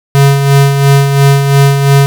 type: tone with tremolo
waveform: square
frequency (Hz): 139.3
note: C#3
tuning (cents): +9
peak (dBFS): -3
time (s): 0.15-2.06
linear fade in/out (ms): 0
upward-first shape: sine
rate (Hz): 2.9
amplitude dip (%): 50
effects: none